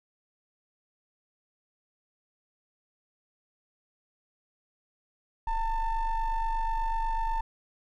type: ring-modulated tone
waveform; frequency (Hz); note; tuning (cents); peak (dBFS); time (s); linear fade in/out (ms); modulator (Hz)
triangle; 438.9; A4; -4; -21; 5.47-7.41; 5; 463
effects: none